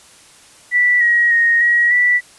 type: tone with pitch steps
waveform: sine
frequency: 1963 / 1899 / 1866 / 1904 / 1962 Hz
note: B6 / A#6 / A#6 / A#6 / B6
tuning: -11 / +32 / +1 / +36 / -12 cents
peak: -10 dBFS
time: 0.71-2.21 s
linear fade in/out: 50 ms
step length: 300 ms
effects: white hiss -45 dBFS RMS until 2.38 s + resampled to 24000 Hz